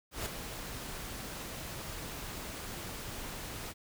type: noise with ADSR envelope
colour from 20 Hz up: pink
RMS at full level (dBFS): -35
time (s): 0.11-3.74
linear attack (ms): 150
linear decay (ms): 6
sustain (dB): -7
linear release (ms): 36
effects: none